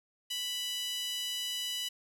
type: tone with high-pass filter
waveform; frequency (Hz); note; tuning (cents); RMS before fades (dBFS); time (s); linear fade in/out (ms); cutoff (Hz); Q
5% pulse; 987.8; B5; 0; -36; 0.3-1.89; 10; 2800; 5
effects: none